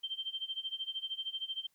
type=tone with tremolo; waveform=sine; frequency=3136 Hz; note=G7; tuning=in tune; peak=-33 dBFS; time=0.03-1.67 s; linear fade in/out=10 ms; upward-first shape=sine; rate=13 Hz; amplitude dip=90%; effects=white hiss -75 dBFS RMS until 1.74 s